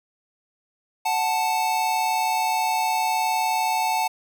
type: tone pair together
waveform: square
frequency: 740 / 879.3 Hz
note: F#5 / A5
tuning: 0 / -1 cents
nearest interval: minor third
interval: 299 cents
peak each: -26 / -23 dBFS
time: 1.05-4.08 s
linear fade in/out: 10 ms
effects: none